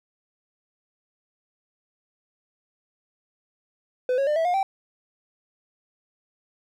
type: tone with pitch steps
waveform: triangle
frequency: 504 / 549.6 / 599.4 / 653.6 / 712.8 / 777.3 Hz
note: B4 / C#5 / D5 / E5 / F5 / G5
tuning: +35 / -15 / +35 / -15 / +35 / -15 cents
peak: -18 dBFS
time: 4.09-4.63 s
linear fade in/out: 2 ms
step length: 90 ms
effects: none